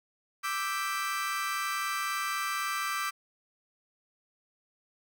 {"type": "chord", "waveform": "35% pulse", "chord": "E minor seventh", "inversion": "third", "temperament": "equal", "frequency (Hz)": [1174.7, 1318.5, 1568, 1975.5], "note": ["D6", "E6", "G6", "B6"], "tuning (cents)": [0, 0, 0, 0], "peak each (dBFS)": [-31, -36, -36, -37], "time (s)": [0.43, 3.11], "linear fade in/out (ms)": 20, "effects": []}